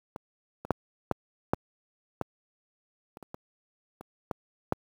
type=clicks; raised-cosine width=1 ms; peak=-23 / -25 / -8 / -10 / -9 / -14 / -30 / -30 / -24 / -29 / -16 / -10 dBFS; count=12; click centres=0.161 / 0.65 / 0.707 / 1.113 / 1.535 / 2.213 / 3.171 / 3.227 / 3.344 / 4.01 / 4.312 / 4.724 s; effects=high-pass 80 Hz 12 dB/octave + 8-bit